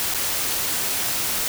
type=noise with dropouts; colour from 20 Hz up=white; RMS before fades=-24 dBFS; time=0-1.48 s; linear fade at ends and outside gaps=0 ms; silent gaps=0.139-0.146 s; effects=none